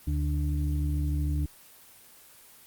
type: harmonic tone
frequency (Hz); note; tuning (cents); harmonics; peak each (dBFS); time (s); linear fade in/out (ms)
73.42; D2; 0; 1 / 2 / 4; -26 / -32 / -36; 0.07-1.46; 5
effects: white hiss -53 dBFS RMS until 2.66 s + Opus 24 kbps